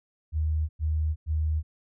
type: tone bursts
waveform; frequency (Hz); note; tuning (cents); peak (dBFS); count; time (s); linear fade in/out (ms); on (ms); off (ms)
sine; 77.78; D#2; 0; -23; 3; 0.32-1.63; 50; 370; 100
effects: none